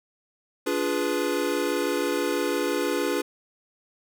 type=chord; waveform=square; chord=D diminished seventh; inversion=none; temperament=equal with one note detuned; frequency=289.8 / 349.2 / 415.3 / 493.9 Hz; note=D4 / F4 / Ab4 / Cb5; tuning=-23 / 0 / 0 / 0 cents; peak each=-30 dBFS; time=0.66-3.22 s; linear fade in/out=10 ms; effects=none